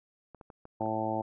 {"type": "clicks", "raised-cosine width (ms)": 1, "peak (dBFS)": -34, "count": 6, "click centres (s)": [0.347, 0.412, 0.502, 0.654, 0.818, 0.86]}
{"type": "harmonic tone", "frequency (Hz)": 110, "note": "A2", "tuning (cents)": 0, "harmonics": [1, 2, 3, 4, 5, 6, 7, 8], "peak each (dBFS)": [-40, -38, -36, -44, -37, -37, -35, -36], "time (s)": [0.8, 1.22], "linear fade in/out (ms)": 10}
{"effects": []}